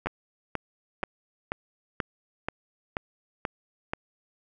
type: two click trains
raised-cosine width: 0.5 ms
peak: -13 / -15 dBFS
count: 9 / 3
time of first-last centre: 0.07-3.935 / 0.06-2.002 s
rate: 2.07 / 1.03 Hz
effects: none